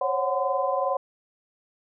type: tone cluster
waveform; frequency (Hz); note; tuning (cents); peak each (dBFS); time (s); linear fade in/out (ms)
sine; 536 / 558 / 741 / 1023; C5 / C#5 / F#5 / C6; +42 / +11 / +2 / -39; -28; 0.01-0.97; 5
effects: none